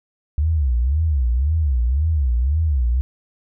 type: tone with vibrato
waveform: sine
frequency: 69.3 Hz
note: C#2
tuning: in tune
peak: -15 dBFS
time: 0.38-3.01 s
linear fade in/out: 0 ms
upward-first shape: sine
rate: 1.9 Hz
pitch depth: 280 cents each way
effects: none